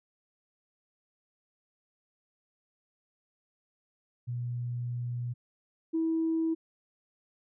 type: tone pair in turn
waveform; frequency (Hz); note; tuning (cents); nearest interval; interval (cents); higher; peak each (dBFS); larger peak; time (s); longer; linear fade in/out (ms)
sine; 121.3 / 324.8; B2 / E4; -31 / -26; octave + perfect fourth; 1705; second; -31 / -25; second; 4.27-5.34 / 5.93-6.55; first; 20
effects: tanh soft clip ceiling -21 dBFS